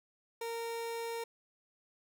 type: tone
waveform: 30% pulse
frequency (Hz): 462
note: A#4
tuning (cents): -16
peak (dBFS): -34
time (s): 0.41-1.24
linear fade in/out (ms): 5
effects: none